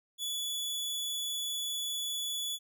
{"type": "tone", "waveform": "sawtooth", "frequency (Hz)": 3425, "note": "A7", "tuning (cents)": -47, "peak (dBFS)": -30, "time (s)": [0.18, 2.59], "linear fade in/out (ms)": 50, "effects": []}